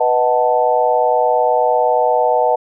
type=chord; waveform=sine; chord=B dominant seventh; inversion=none; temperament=equal; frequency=493.9 / 622.3 / 740 / 880 Hz; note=B4 / D#5 / F#5 / A5; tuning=0 / 0 / 0 / 0 cents; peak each=-17 dBFS; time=0-2.56 s; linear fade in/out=10 ms; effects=none